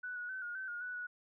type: tone with pitch steps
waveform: sine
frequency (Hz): 1487 / 1458 / 1526 / 1432 / 1535 / 1429 / 1482 / 1465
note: F#6 / F#6 / G6 / F6 / G6 / F6 / F#6 / F#6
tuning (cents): +8 / -26 / -47 / +43 / -37 / +39 / +2 / -18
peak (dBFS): -39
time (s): 0.03-1.07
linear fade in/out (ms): 10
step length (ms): 130
effects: none